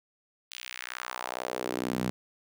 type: tone with high-pass filter sweep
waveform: sawtooth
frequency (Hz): 62.2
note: B1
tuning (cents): +13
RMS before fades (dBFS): -35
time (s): 0.51-2.1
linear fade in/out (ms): 0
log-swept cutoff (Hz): 3300 to 170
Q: 1.8
effects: none